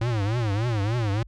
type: tone with vibrato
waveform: square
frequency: 110 Hz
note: A2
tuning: in tune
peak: -23 dBFS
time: 0.01-1.23 s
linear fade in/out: 5 ms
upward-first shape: triangle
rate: 3.4 Hz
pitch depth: 230 cents each way
effects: added 50 Hz sine -44 dBFS peak until 1.27 s + low-pass 5000 Hz 12 dB/octave